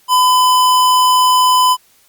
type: tone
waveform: square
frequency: 1008 Hz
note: B5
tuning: 35 cents sharp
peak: -9 dBFS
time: 0.08-1.77 s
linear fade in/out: 50 ms
effects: white hiss -52 dBFS RMS until 2.08 s + Opus 48 kbps